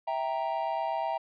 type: chord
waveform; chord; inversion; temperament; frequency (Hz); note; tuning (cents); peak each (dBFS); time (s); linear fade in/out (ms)
triangle; E diminished; none; equal with one note detuned; 655.8 / 784 / 932.3; E5 / G5 / Bb5; -9 / 0 / 0; -31; 0.07-1.18; 10
effects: resampled to 11025 Hz